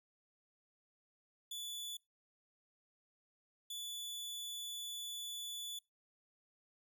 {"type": "tone bursts at uneven times", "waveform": "sawtooth", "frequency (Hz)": 3460, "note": "A7", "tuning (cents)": -30, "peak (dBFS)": -39, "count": 2, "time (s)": [[1.51, 1.97], [3.7, 5.79]], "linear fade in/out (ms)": 5, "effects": ["noise-tail reverb RT60 0.2 s tail -24 dB re dry"]}